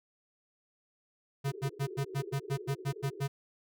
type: tone bursts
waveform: square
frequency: 138.59 Hz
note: C#3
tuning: in tune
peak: -30 dBFS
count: 11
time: 1.44-3.28 s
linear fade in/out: 20 ms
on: 80 ms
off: 96 ms
type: band-pass noise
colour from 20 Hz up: pink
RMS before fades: -45 dBFS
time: 1.47-3.22 s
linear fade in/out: 10 ms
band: 350 to 430 Hz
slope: 96 dB/octave
effects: none